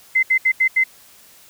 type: tone bursts at uneven times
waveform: sine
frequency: 2063 Hz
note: C7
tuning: 25 cents flat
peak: -12 dBFS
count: 5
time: 0.15-0.23 / 0.3-0.38 / 0.45-0.52 / 0.6-0.68 / 0.76-0.84 s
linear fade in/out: 10 ms
effects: white hiss -48 dBFS RMS until 1.49 s